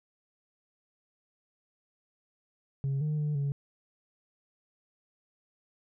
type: tone with pitch steps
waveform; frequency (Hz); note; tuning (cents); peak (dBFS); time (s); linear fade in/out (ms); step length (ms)
sine; 137.1 / 151.9 / 149.4 / 141; C#3 / D#3 / D3 / C#3; -19 / -41 / +30 / +30; -25; 2.84-3.52; 0; 170
effects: tanh soft clip ceiling -26 dBFS